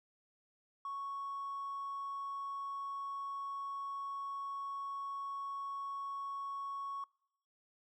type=tone with hard clipping; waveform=sine; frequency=1108.7 Hz; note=C#6; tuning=in tune; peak=-39 dBFS; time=0.85-7.04 s; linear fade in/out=2 ms; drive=1 dB; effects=noise-tail reverb RT60 0.8 s tail -26 dB re dry